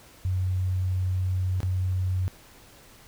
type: tone with dropouts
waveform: sine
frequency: 92.5 Hz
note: F#2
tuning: in tune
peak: -23 dBFS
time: 0.25-2.28 s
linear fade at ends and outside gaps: 0 ms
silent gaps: 1.604-1.631 s
effects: pink hiss -52 dBFS RMS until 3.07 s